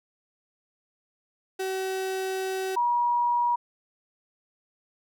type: tone pair in turn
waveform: 35% pulse / sine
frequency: 379.6 / 959.6 Hz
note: F#4 / A#5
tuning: +44 / +50 cents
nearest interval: octave + major third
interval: 1606 cents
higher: second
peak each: -26 / -21 dBFS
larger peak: second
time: 1.59-2.76 / 2.76-3.56 s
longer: first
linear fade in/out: 10 ms
effects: none